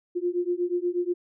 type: beating tone pair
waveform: sine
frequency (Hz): 349.2 / 357.5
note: F4 / F4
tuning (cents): 0 / +41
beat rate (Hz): 8.3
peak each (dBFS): -27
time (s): 0.15-1.14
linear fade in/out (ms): 20
effects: none